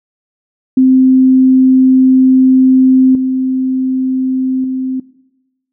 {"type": "tone with level steps", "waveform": "sine", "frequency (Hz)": 260, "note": "C4", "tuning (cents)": -11, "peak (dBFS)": [-4, -11, -14], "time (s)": [0.77, 5], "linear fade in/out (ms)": 5, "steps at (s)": [3.15, 4.64], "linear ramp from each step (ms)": 2, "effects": ["noise-tail reverb RT60 1.0 s tail -20 dB re dry"]}